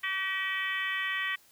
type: harmonic tone with a mistuned harmonic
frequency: 383 Hz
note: G4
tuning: 40 cents flat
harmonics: 3 / 4 / 5 / 6 / 7 / 8 / 9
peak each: -39 / -41 / -31 / -39 / -41 / -39 / -46 dBFS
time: 0.03-1.36 s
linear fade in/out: 10 ms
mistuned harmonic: 7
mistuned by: -62 cents
effects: white hiss -61 dBFS RMS until 1.51 s